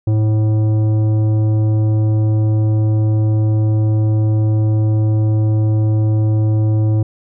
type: tone with tanh clipping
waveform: sine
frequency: 108.2 Hz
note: A2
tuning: 29 cents flat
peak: -13 dBFS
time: 0.07-7.03 s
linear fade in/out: 5 ms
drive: 11 dB
effects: none